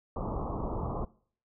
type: low-pass noise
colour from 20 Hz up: pink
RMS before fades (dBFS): -34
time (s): 0.16-1.05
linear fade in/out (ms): 2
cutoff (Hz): 1200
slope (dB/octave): 96
effects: noise-tail reverb RT60 0.5 s tail -21 dB re dry